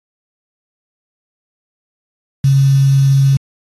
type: tone with quantisation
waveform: sine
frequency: 136.7 Hz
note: C#3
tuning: 24 cents flat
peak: -7 dBFS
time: 2.44-3.37 s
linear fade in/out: 5 ms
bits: 5
effects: AAC 32 kbps